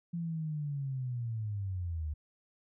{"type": "linear sweep", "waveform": "sine", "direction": "down", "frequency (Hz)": [172.4, 73.42], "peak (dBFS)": -33, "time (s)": [0.13, 2.14], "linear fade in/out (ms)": 10, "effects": []}